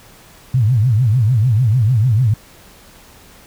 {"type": "tone with vibrato", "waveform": "sine", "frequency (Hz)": 116.54, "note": "A#2", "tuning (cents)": 0, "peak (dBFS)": -10, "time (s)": [0.54, 2.34], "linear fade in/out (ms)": 5, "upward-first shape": "triangle", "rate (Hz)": 6.7, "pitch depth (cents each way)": 280, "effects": ["pink hiss -44 dBFS RMS until 3.46 s"]}